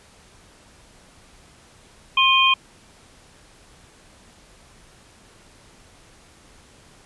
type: tone cluster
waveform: sine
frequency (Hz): 1062 / 2473 / 3161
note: C6 / D#7 / G7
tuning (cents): +25 / -11 / +14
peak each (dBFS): -18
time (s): 2.17-2.54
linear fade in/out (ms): 5
effects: pink hiss -51 dBFS RMS until 7.05 s + resampled to 24000 Hz